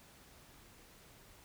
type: silence
effects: pink hiss -60 dBFS RMS until 1.44 s